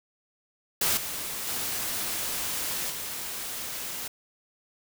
white noise with level steps, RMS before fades -25 / -34 / -31 / -35 dBFS, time 0.81-4.08 s, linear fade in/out 5 ms, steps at 0.97 / 1.47 / 2.9 s, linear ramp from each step 2 ms, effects none

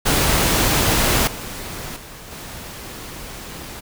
pink noise with level steps, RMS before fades -17 / -31 / -38 / -34 dBFS, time 0.05-3.81 s, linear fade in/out 20 ms, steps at 1.27 / 1.96 / 2.31 s, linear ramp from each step 5 ms, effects none

